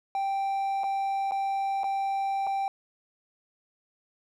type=tone with dropouts; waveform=triangle; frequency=784 Hz; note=G5; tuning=in tune; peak=-24 dBFS; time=0.15-2.68 s; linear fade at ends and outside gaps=1 ms; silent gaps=0.835-0.84 / 1.311-1.319 / 1.834-1.841 / 2.468-2.471 s; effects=none